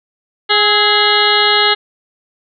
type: harmonic tone with a mistuned harmonic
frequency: 415.3 Hz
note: G#4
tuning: in tune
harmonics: 1 / 2 / 3 / 4 / 5 / 7 / 8 / 9 / 10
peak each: -18 / -18 / -18 / -18 / -18 / -18 / -18 / -18 / -18 dBFS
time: 0.49-1.75 s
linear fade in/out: 20 ms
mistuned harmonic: 3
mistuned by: +48 cents
effects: none